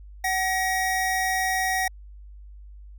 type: tone pair together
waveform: square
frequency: 753.4 / 1900 Hz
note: F#5 / A#6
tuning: +31 / +33 cents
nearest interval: octave + major third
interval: 1602 cents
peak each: -26 dBFS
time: 0.24-1.88 s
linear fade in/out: 5 ms
effects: added 50 Hz sine -41 dBFS peak until 2.98 s